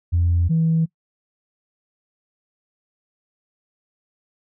sine tone pair in turn, 86.1 / 162.54 Hz, F2 / E3, -24 / -24 cents, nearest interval major seventh, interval 1100 cents, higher second, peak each -14 dBFS, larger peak neither, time 0.12-0.49 / 0.49-0.86 s, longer neither, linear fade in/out 20 ms, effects noise-tail reverb RT60 0.1 s tail -24 dB re dry + tanh soft clip ceiling -11 dBFS

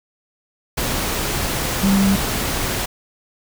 sine tone in noise, 196 Hz, G3, in tune, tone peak -13 dBFS, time 1.83-2.16 s, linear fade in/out 10 ms, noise pink, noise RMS -22 dBFS, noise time 0.77-2.86 s, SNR +6 dB, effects none

